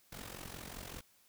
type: noise with amplitude modulation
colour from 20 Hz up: pink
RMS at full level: -44 dBFS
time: 0.12-1.01 s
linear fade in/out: 5 ms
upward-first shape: sine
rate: 45.2 Hz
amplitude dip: 75%
effects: white hiss -68 dBFS RMS until 1.28 s